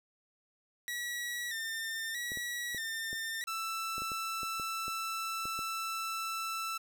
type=tone with vibrato; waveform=sawtooth; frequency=1864.7 Hz; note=A#6; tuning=in tune; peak=-32 dBFS; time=0.88-3.44 s; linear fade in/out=0 ms; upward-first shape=square; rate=0.79 Hz; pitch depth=58 cents each way
type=clicks; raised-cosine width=2 ms; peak=-33 dBFS; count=12; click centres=2.319 / 2.373 / 2.747 / 3.13 / 3.981 / 4.02 / 4.118 / 4.432 / 4.598 / 4.881 / 5.455 / 5.591 s
type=tone; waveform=sawtooth; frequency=1327 Hz; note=E6; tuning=11 cents sharp; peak=-31 dBFS; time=3.47-6.78 s; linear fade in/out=10 ms
effects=none